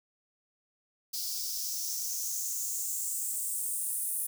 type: noise with high-pass filter sweep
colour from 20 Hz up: blue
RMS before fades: -34 dBFS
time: 1.13-4.27 s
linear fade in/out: 10 ms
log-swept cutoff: 4800 to 10000 Hz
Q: 4.1
effects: none